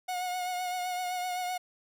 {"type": "tone with vibrato", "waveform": "45% pulse", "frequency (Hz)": 726, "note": "F#5", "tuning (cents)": -33, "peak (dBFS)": -31, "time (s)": [0.08, 1.58], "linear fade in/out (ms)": 10, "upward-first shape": "triangle", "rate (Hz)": 7.8, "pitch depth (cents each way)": 33, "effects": []}